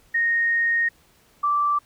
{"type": "tone pair in turn", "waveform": "sine", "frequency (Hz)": [1858, 1168.3], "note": ["A#6", "D6"], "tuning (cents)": [-6, -9], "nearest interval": "minor sixth", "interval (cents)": 803, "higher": "first", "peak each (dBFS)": -18, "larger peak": "neither", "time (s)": [[0.14, 0.89], [1.43, 1.79]], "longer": "first", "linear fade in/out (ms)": 10, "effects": ["pink hiss -58 dBFS RMS until 1.85 s"]}